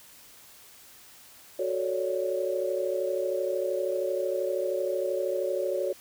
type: chord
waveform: sine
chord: D major seventh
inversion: first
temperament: equal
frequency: 370 / 440 / 554.4 / 587.3 Hz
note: F#4 / A4 / C#5 / D5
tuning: 0 / 0 / 0 / 0 cents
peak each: -31 / -34 / -29 / -35 dBFS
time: 1.59-5.93 s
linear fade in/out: 5 ms
effects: white hiss -52 dBFS RMS until 6 s